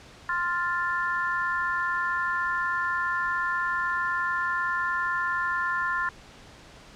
sine chord, F major, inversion second, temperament equal, 1046.5 / 1396.9 / 1760 Hz, C6 / F6 / A6, 0 / 0 / 0 cents, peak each -29 dBFS, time 0.29-6.09 s, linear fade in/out 2 ms, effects pink hiss -49 dBFS RMS until 6.95 s + low-pass 6000 Hz 12 dB/octave

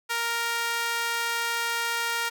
sawtooth tone with high-pass filter, 466.2 Hz, A#4, in tune, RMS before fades -28 dBFS, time 0.09-2.3 s, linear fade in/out 20 ms, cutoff 1300 Hz, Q 1.2, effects none

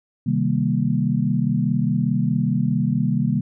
sine chord, C minor seventh, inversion none, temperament equal, 130.81 / 155.56 / 196 / 233.1 Hz, C3 / Eb3 / G3 / Bb3, 0 / 0 / 0 / 0 cents, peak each -23 dBFS, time 0.26-3.41 s, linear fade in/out 10 ms, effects none

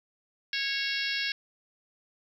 harmonic tone with a mistuned harmonic, 550 Hz, C#5, 14 cents flat, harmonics 3 / 4 / 5 / 6 / 7 / 8 / 9 / 10, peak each -34 / -35 / -36 / -37 / -37 / -38 / -39 / -39 dBFS, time 0.53-1.32 s, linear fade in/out 2 ms, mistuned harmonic 10, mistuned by -21 cents, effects 10-bit

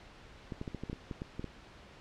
clicks, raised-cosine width 3 ms, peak -25 dBFS, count 11, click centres 0.522 / 0.614 / 0.678 / 0.747 / 0.836 / 0.898 / 0.93 / 1.112 / 1.219 / 1.395 / 1.443 s, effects pink hiss -54 dBFS RMS until 2 s + low-pass 4000 Hz 12 dB/octave

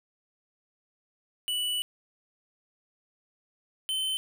square tone pair in turn, 2960 / 3069 Hz, F#7 / G7, 0 / -37 cents, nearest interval minor second, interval 63 cents, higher second, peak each -28 dBFS, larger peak neither, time 1.48-1.82 / 3.89-4.17 s, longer first, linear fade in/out 0 ms, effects none

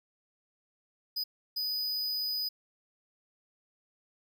square tone bursts at uneven times, 4978 Hz, D#8, in tune, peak -31 dBFS, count 2, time 1.16-1.24 / 1.56-2.49 s, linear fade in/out 10 ms, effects none

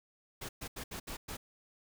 pink noise bursts at uneven times, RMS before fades -42 dBFS, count 6, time 0.41-0.49 / 0.61-0.68 / 0.76-0.84 / 0.91-1 / 1.07-1.17 / 1.28-1.37 s, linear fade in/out 10 ms, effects none

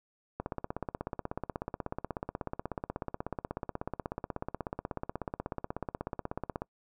click train, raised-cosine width 1 ms, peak -20 dBFS, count 103, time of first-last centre 0.4-6.62 s, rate 16.4 Hz, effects noise-tail reverb RT60 0.1 s tail -25 dB re dry

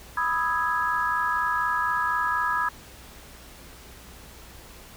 sine chord, E major seventh, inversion second, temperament equal with one note detuned, 987.8 / 1244.5 / 1308.6 / 1661.2 Hz, B5 / D#6 / E6 / G#6, 0 / 0 / -13 / 0 cents, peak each -27 / -28 / -31 / -27 dBFS, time 0.17-2.69 s, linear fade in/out 5 ms, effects added 60 Hz sine -51 dBFS peak until 4.96 s + pink hiss -47 dBFS RMS until 4.96 s

